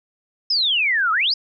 sine exponential two-way sweep, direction down then up, 5290 to 1244 to 5290 Hz, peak -16 dBFS, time 0.5-1.34 s, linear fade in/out 5 ms, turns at 1.12 s, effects none

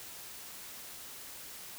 silence, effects white hiss -47 dBFS RMS until 1.78 s

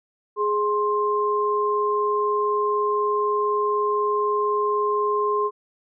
sine tone pair together, 417 / 1054 Hz, G#4 / C6, +7 / +12 cents, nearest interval octave + major third, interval 1605 cents, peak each -22 dBFS, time 0.36-5.51 s, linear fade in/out 50 ms, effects none

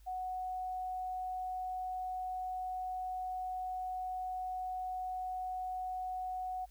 sine tone, 740 Hz, F#5, in tune, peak -36 dBFS, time 0.06-6.66 s, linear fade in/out 20 ms, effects added 50 Hz sine -56 dBFS peak until 6.7 s + white hiss -70 dBFS RMS until 6.7 s

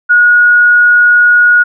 sine tone, 1449 Hz, F#6, 37 cents flat, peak -3 dBFS, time 0.09-1.64 s, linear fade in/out 20 ms, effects none

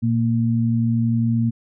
sine tone pair together, 117.6 / 230.1 Hz, A#2 / A#3, +16 / -22 cents, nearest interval octave, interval 1162 cents, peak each -19 dBFS, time 0.02-1.51 s, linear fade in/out 20 ms, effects none

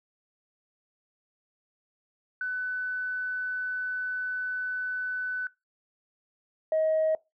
sine tone pair in turn, 1500 / 631.9 Hz, F#6 / D#5, +23 / +27 cents, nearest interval octave + minor third, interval 1496 cents, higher first, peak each -28 / -21 dBFS, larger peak second, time 2.41-5.47 / 6.72-7.15 s, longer first, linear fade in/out 2 ms, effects noise-tail reverb RT60 0.2 s tail -21 dB re dry + tanh soft clip ceiling -19 dBFS

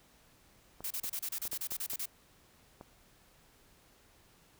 clicks, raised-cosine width 1 ms, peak -33 dBFS, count 7, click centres 0.806 / 1.043 / 1.454 / 1.531 / 1.72 / 1.934 / 2.811 s
blue noise bursts, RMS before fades -37 dBFS, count 13, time 0.84-2.057 s, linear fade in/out 5 ms, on 65 ms, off 31 ms
effects pink hiss -64 dBFS RMS until 4.59 s

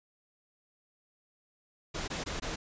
pink noise bursts, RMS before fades -36 dBFS, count 4, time 1.94-2.56 s, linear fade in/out 10 ms, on 140 ms, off 20 ms, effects resampled to 16000 Hz

